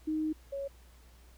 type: tone pair in turn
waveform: sine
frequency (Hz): 311.1 / 554.3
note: D#4 / C#5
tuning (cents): 0 / 0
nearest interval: minor seventh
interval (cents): 1000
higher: second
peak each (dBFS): -29 / -34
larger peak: first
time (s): 0.07-0.33 / 0.52-0.68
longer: first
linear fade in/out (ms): 10
effects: added 60 Hz sine -55 dBFS peak until 1.37 s + pink hiss -63 dBFS RMS until 1.37 s